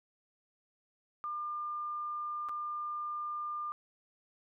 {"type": "tone with dropouts", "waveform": "sine", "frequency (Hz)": 1200, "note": "D6", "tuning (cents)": 37, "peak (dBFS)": -35, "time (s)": [1.24, 3.72], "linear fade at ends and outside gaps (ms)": 0, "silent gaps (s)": [2.487, 2.493], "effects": []}